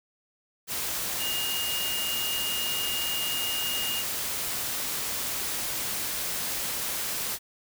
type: tone in noise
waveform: sine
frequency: 2844 Hz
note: F7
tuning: 31 cents sharp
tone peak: -30 dBFS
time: 1.18-4.04 s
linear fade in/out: 50 ms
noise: white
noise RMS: -31 dBFS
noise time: 0.67-7.39 s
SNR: -2 dB
effects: none